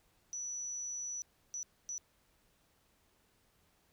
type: tone bursts at uneven times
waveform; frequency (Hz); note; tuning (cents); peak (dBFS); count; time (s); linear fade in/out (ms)
sine; 5920; F#8; 0; -38; 3; 0.33-1.22 / 1.54-1.63 / 1.89-1.98; 0
effects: pink hiss -72 dBFS RMS until 3.92 s